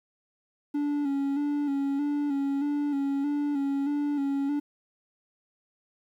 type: tone with vibrato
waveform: triangle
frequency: 284.1 Hz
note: C#4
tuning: 43 cents sharp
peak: -23 dBFS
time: 0.74-4.6 s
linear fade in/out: 10 ms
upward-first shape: square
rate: 1.6 Hz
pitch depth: 40 cents each way
effects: 10-bit